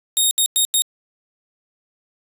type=tone bursts at uneven times; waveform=10% pulse; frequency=3718 Hz; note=A#7; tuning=5 cents flat; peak=-6 dBFS; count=4; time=0.17-0.31 / 0.38-0.46 / 0.56-0.65 / 0.74-0.82 s; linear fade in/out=0 ms; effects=resampled to 32000 Hz